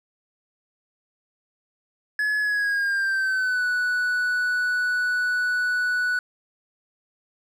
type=tone with pitch glide; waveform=triangle; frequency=1700 to 1479.9 Hz; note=G#6 to F#6; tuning=+40 to 0 cents; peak=-19 dBFS; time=2.19-6.19 s; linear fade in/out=2 ms; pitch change=-240 cents; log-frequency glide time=2.4-3.65 s; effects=none